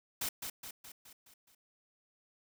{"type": "noise with echo", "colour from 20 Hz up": "white", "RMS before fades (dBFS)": -36, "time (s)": [0.21, 0.29], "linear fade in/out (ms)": 5, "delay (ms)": 210, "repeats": 6, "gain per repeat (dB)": -5, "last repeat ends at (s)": 1.55, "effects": []}